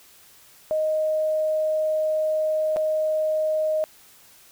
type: tone with dropouts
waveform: sine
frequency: 622.3 Hz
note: D#5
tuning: in tune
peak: -20 dBFS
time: 0.71-3.84 s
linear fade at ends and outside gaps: 0 ms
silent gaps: 2.762-2.768 s
effects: white hiss -52 dBFS RMS until 4.51 s